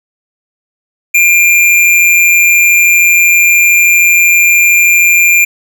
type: tone with amplitude modulation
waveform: square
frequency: 2391 Hz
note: D7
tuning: 30 cents sharp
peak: -3 dBFS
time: 1.14-5.45 s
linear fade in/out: 10 ms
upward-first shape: sine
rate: 173 Hz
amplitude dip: 45%
effects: none